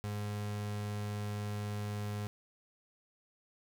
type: tone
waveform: 35% pulse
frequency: 103.83 Hz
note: G#2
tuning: in tune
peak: -34 dBFS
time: 0.04-2.27 s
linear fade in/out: 0 ms
effects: none